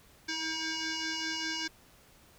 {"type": "tone with frequency modulation", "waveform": "sine", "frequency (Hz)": 1600, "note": "G6", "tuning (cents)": 35, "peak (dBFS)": -32, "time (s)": [0.28, 1.68], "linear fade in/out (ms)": 10, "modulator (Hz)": 639, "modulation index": 6.8, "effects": ["pink hiss -60 dBFS RMS until 2.38 s"]}